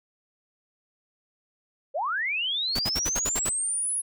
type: linear sweep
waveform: sine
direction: up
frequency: 503 to 10600 Hz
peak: -25 dBFS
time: 1.94-4.02 s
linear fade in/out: 20 ms
type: noise bursts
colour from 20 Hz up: pink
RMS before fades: -30 dBFS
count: 8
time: 2.75-3.495 s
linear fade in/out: 10 ms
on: 45 ms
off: 55 ms
effects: none